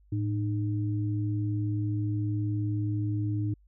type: tone pair together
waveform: sine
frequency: 108.17 / 305.4 Hz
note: A2 / D#4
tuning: -29 / -32 cents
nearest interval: octave + tritone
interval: 1797 cents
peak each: -27 / -33 dBFS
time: 0.12-3.54 s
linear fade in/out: 5 ms
effects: added 50 Hz sine -57 dBFS peak until 3.67 s